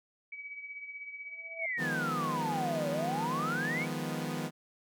sine tone with tremolo, 2277 Hz, C#7, 46 cents sharp, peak -38 dBFS, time 0.32-1.78 s, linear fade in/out 5 ms, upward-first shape triangle, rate 16 Hz, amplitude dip 65%
sine tone with exponential growth, 659.3 Hz, E5, in tune, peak -36 dBFS, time 1.24-1.66 s, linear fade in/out 5 ms, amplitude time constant 90 ms
sine exponential two-way sweep, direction down then up, 2349 to 554.4 to 2349 Hz, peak -32 dBFS, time 1.57-3.87 s, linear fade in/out 50 ms, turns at 2.9 s
sawtooth chord, F half-diminished seventh, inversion third, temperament equal with one note detuned, 155.56 / 174.61 / 206.5 / 246.9 Hz, Eb3 / F3 / Ab3 / Cb4, 0 / 0 / -10 / 0 cents, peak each -34 / -36 / -38 / -34 dBFS, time 1.77-4.51 s, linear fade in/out 50 ms
effects none

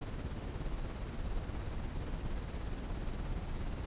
brown noise with tremolo, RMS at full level -37 dBFS, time 0.01-3.86 s, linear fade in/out 10 ms, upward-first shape sine, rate 17 Hz, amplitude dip 35%, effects resampled to 8000 Hz

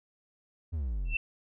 triangle exponential sweep, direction down, 87.31 to 34.53 Hz, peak -28 dBFS, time 0.72-1.16 s, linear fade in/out 20 ms
sine tone with exponential growth, 2680 Hz, E7, 28 cents sharp, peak -23 dBFS, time 1.05-1.17 s, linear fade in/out 5 ms, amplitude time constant 24 ms
effects none

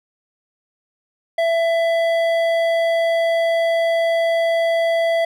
sine tone with hard clipping, 666 Hz, E5, 18 cents sharp, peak -17 dBFS, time 1.38-5.25 s, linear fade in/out 5 ms, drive 10 dB, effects none

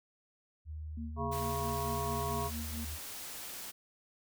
sine tone, 77.2 Hz, D#2, 13 cents flat, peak -39 dBFS, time 0.65-2.99 s, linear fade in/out 50 ms
sine tone with tremolo, 230.8 Hz, A#3, 17 cents flat, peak -39 dBFS, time 0.97-2.85 s, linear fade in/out 5 ms, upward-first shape sine, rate 4.5 Hz, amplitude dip 80%
harmonic tone, 137.6 Hz, C#3, 12 cents flat, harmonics 1 / 3 / 5 / 7 / 8, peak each -40 / -40 / -40 / -40 / -40 dBFS, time 1.16-2.51 s, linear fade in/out 50 ms
white noise, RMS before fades -44 dBFS, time 1.31-3.72 s, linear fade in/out 20 ms
effects none

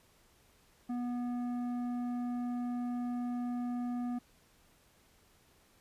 sine tone with tanh clipping, 243.7 Hz, B3, 23 cents flat, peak -35 dBFS, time 0.89-4.19 s, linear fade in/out 10 ms, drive 10 dB, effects pink hiss -66 dBFS RMS until 5.8 s + resampled to 32000 Hz

